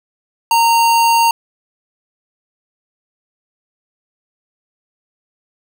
square tone, 924 Hz, A#5, 16 cents flat, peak -10 dBFS, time 0.51-1.31 s, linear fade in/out 2 ms, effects none

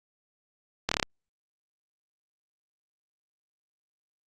slowing click train, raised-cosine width 0.2 ms, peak -7 dBFS, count 6, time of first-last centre 0.89-1.028 s, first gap 25 ms, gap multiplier 1.05, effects Opus 48 kbps

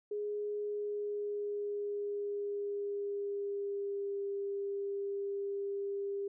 sine tone with pitch glide, 415.3 to 399.3 Hz, G#4 to G4, 0 to +32 cents, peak -34 dBFS, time 0.11-6.28 s, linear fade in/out 5 ms, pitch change -68 cents, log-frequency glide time 0.59-4.24 s, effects none

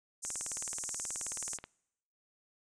pink band-pass noise, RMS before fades -40 dBFS, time 0.22-1.58 s, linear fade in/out 20 ms, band 6400 to 8700 Hz, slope 48 dB/octave
click train, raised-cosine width 0.3 ms, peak -27 dBFS, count 27, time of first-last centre 0.25-1.64 s, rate 18.7 Hz
effects noise-tail reverb RT60 0.8 s tail -26 dB re dry

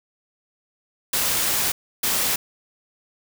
white noise bursts at uneven times, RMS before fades -22 dBFS, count 2, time 1.13-1.72 / 2.03-2.36 s, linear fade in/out 5 ms, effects none

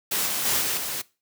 white noise with level steps, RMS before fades -25 / -27 / -23 / -26 / -30 dBFS, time 0.11-1.02 s, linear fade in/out 10 ms, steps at 0.27 / 0.45 / 0.61 / 0.77 s, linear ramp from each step 5 ms, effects noise-tail reverb RT60 0.3 s tail -21 dB re dry + high-pass 100 Hz 12 dB/octave

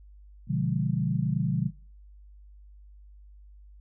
sine chord, B diminished seventh, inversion none, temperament equal with one note detuned, 123.47 / 146.83 / 174.61 / 204.8 Hz, B2 / D3 / F3 / Ab3, 0 / 0 / 0 / -24 cents, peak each -30 / -28 / -29 / -33 dBFS, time 0.47-1.71 s, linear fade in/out 50 ms, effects noise-tail reverb RT60 0.4 s tail -22 dB re dry + added 50 Hz sine -48 dBFS peak until 3.8 s

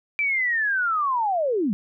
sine linear sweep, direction down, 2349 to 182 Hz, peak -20 dBFS, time 0.19-1.73 s, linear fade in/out 0 ms, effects none

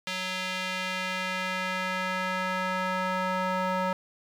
square tone with band-pass filter sweep, 185.4 Hz, F#3, 4 cents sharp, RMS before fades -30 dBFS, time 0.07-3.93 s, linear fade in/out 2 ms, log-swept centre 3100 to 1000 Hz, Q 1.2, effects 9-bit

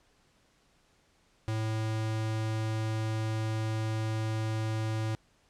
square tone, 110 Hz, A2, in tune, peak -30 dBFS, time 1.48-5.15 s, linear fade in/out 0 ms, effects pink hiss -67 dBFS RMS until 5.49 s + low-pass 8000 Hz 12 dB/octave

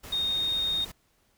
sine tone in noise, 3700 Hz, A#7, 14 cents flat, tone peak -25 dBFS, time 0.12-0.85 s, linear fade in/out 10 ms, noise pink, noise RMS -43 dBFS, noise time 0.03-0.92 s, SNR +15 dB, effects pink hiss -68 dBFS RMS until 1.37 s

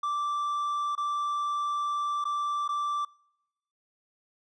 triangle tone with dropouts, 1171 Hz, D6, 5 cents flat, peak -25 dBFS, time 0.03-3.05 s, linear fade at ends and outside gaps 5 ms, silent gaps 0.953-0.977 / 2.242-2.252 / 2.679-2.689 s, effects noise-tail reverb RT60 0.9 s tail -26 dB re dry + resampled to 22050 Hz

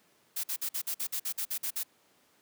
blue noise bursts, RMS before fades -33 dBFS, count 12, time 0.36-1.834 s, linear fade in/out 10 ms, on 77 ms, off 50 ms, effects pink hiss -66 dBFS RMS until 2.41 s + high-pass 200 Hz 12 dB/octave

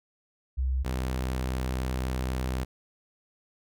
sine / sawtooth tone pair in turn, 65 / 63.92 Hz, C2 / C2, -11 / -40 cents, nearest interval unison, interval 29 cents, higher first, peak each -24 dBFS, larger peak neither, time 0.57-0.84 / 0.84-2.65 s, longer second, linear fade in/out 20 ms, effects none

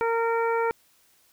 harmonic tone, 460 Hz, A#4, 23 cents flat, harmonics 1 / 2 / 3 / 4 / 5, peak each -24 / -27 / -31 / -38 / -37 dBFS, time 0.01-0.71 s, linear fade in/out 0 ms, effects white hiss -62 dBFS RMS until 1.32 s

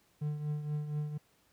triangle tone with tremolo, 149.4 Hz, D3, 30 cents sharp, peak -28 dBFS, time 0.21-1.18 s, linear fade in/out 10 ms, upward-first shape triangle, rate 4.2 Hz, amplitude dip 65%, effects pink hiss -69 dBFS RMS until 1.52 s + high-pass 60 Hz 12 dB/octave

